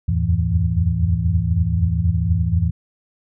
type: tone cluster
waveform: sine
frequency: 77.5 / 86 / 90 / 108.8 / 165.4 Hz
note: D#2 / F2 / F#2 / A2 / E3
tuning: -6 / -26 / -47 / -19 / +6 cents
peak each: -22 dBFS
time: 0.08-2.71 s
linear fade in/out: 10 ms
effects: none